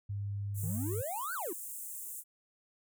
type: tone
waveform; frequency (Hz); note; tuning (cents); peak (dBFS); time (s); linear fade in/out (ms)
sine; 100.9; G#2; -49; -34; 0.09-1.02; 10
type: high-pass noise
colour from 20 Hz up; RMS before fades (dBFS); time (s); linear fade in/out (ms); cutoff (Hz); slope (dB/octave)
pink; -43; 0.54-2.24; 50; 7500; 48
type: exponential two-way sweep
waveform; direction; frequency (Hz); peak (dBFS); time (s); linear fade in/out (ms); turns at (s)
triangle; up then down; 140.3 to 1569 to 306.4; -34; 0.63-1.53; 5; 1.34
effects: none